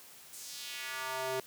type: tone with high-pass filter sweep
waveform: square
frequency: 130.81 Hz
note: C3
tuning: in tune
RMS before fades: -39 dBFS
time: 0.33-1.4 s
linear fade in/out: 0 ms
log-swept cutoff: 8400 to 410 Hz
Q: 1.5
effects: white hiss -54 dBFS RMS until 1.46 s + high-pass 80 Hz 12 dB/octave